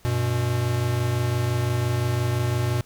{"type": "tone pair together", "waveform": "square", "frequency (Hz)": [95.46, 121.3], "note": ["G2", "B2"], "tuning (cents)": [-45, -31], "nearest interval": "major third", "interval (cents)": 414, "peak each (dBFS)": [-28, -23], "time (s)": [0.05, 2.81], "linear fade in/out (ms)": 0, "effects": ["pink hiss -55 dBFS RMS until 2.85 s"]}